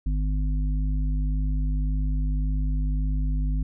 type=harmonic tone; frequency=50.9 Hz; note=G#1; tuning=34 cents flat; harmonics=1 / 3 / 5; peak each=-22 / -32 / -36 dBFS; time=0.06-3.63 s; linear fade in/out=5 ms; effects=none